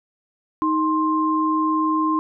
sine tone pair together, 313.3 / 1053 Hz, D#4 / C6, +12 / +11 cents, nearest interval octave + major sixth, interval 2099 cents, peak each -20 dBFS, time 0.62-2.19 s, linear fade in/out 0 ms, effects none

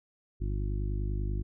harmonic tone, 50.2 Hz, G1, 42 cents sharp, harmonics 1 / 2 / 3 / 4 / 5 / 6 / 7, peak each -30 / -35 / -43 / -45 / -48 / -47 / -45 dBFS, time 0.4-1.43 s, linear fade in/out 20 ms, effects none

